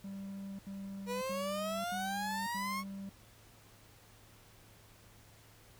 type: tone bursts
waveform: triangle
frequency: 196 Hz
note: G3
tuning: in tune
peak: -39 dBFS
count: 5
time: 0.04-3.094 s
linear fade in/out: 5 ms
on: 550 ms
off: 76 ms
type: exponential sweep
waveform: 30% pulse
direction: up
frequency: 477.6 to 1108.7 Hz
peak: -33 dBFS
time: 1.06-2.84 s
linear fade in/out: 50 ms
effects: added 107 Hz sine -63 dBFS peak until 5.79 s + pink hiss -61 dBFS RMS until 5.79 s